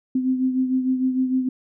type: beating tone pair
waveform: sine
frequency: 257.4 / 264 Hz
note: C4 / C4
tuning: -28 / +16 cents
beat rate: 6.6 Hz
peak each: -19 / -27 dBFS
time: 0.15-1.49 s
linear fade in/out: 5 ms
effects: none

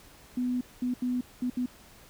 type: tone bursts at uneven times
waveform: sine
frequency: 248.7 Hz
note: B3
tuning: 12 cents sharp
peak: -26 dBFS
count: 5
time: 0.37-0.61 / 0.82-0.94 / 1.02-1.21 / 1.42-1.5 / 1.57-1.66 s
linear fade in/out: 5 ms
effects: pink hiss -54 dBFS RMS until 2.09 s

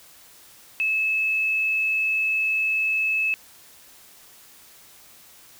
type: tone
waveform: sine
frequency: 2600 Hz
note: E7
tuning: 24 cents flat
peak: -20 dBFS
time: 0.8-3.34 s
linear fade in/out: 0 ms
effects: white hiss -50 dBFS RMS until 5.59 s

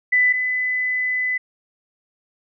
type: tone pair in turn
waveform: sine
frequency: 1995 / 2006 Hz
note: B6 / B6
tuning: +17 / +26 cents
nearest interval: unison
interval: 9 cents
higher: second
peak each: -13 / -19 dBFS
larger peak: first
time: 0.12-0.33 / 0.33-1.38 s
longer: second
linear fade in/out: 10 ms
effects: none

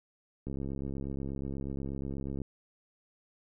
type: click train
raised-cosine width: 3 ms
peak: -25 dBFS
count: 134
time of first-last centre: 0.47-2.417 s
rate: 68.3 Hz
effects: none

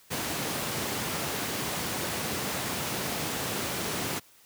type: high-pass noise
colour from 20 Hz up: pink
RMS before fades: -32 dBFS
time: 0.1-4.2 s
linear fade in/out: 20 ms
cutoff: 110 Hz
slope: 12 dB/octave
effects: white hiss -58 dBFS RMS until 4.45 s + high-pass 60 Hz 12 dB/octave

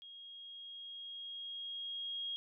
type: tone with level ramp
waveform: sine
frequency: 3270 Hz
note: G#7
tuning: 28 cents flat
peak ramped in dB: -50 to -37 dBFS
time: 0.02-2.36 s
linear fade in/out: 0 ms
effects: none

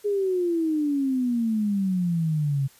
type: exponential sweep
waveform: sine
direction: down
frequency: 418 to 134.2 Hz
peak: -21 dBFS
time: 0.04-2.68 s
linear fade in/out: 20 ms
effects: white hiss -55 dBFS RMS until 2.79 s + resampled to 32000 Hz

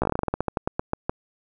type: slowing click train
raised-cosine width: 1 ms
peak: -9 dBFS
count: 18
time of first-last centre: 0.02-1.095 s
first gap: 15 ms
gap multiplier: 1.16
effects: none

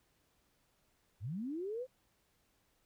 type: linear sweep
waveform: sine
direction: up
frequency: 82.41 to 529 Hz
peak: -37 dBFS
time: 1.2-1.87 s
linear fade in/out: 50 ms
effects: pink hiss -75 dBFS RMS until 2.85 s

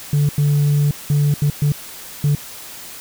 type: tone bursts at uneven times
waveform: sine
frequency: 145.4 Hz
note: D3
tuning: 17 cents flat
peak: -10 dBFS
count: 6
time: 0.13-0.29 / 0.38-0.91 / 1.1-1.34 / 1.42-1.5 / 1.62-1.72 / 2.24-2.35 s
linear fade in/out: 2 ms
effects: tanh soft clip ceiling -11 dBFS + white hiss -35 dBFS RMS until 3 s

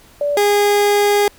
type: tone pair in turn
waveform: sine / 30% pulse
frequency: 580 / 410.1 Hz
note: D5 / G#4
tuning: -22 / -22 cents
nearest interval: tritone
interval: 600 cents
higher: first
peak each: -15 / -9 dBFS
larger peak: second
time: 0.21-0.37 / 0.37-1.28 s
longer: second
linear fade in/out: 2 ms
effects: pink hiss -47 dBFS RMS until 1.38 s

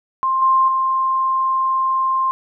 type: tone with level steps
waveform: sine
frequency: 1054 Hz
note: C6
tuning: 12 cents sharp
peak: -15 / -11 / -15 dBFS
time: 0.23-2.31 s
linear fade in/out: 0 ms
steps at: 0.42 / 0.68 s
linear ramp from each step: 2 ms
effects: none

